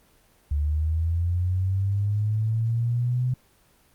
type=linear sweep; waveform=sine; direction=up; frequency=71.7 to 127.4 Hz; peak=-21 dBFS; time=0.51-3.34 s; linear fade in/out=5 ms; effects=pink hiss -60 dBFS RMS until 3.94 s + Opus 24 kbps